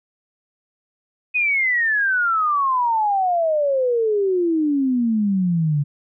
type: exponential sweep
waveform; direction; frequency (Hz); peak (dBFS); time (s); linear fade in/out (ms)
sine; down; 2523 to 140.9; -16; 1.34-5.84; 20
effects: none